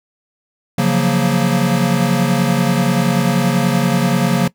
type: chord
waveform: square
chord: Gb major seventh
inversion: second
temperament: equal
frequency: 138.59 / 174.61 / 185 / 233.1 Hz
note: Db3 / F3 / Gb3 / Bb3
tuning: 0 / 0 / 0 / 0 cents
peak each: -19 dBFS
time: 0.78-4.48 s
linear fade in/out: 5 ms
effects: noise-tail reverb RT60 0.1 s tail -20 dB re dry